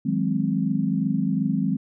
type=chord; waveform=sine; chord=Ab dominant seventh; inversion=second; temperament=equal with one note detuned; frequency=159.48 / 185 / 207.7 / 261.6 Hz; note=Eb3 / Gb3 / Ab3 / C4; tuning=+43 / 0 / 0 / 0 cents; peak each=-27 / -26 / -25 / -26 dBFS; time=0.05-1.77 s; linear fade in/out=10 ms; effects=none